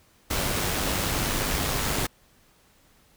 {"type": "noise with amplitude modulation", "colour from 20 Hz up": "pink", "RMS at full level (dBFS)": -25, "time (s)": [0.3, 2.07], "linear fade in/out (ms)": 10, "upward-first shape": "sine", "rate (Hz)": 99.3, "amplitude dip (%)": 35, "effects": ["pink hiss -60 dBFS RMS until 3.16 s"]}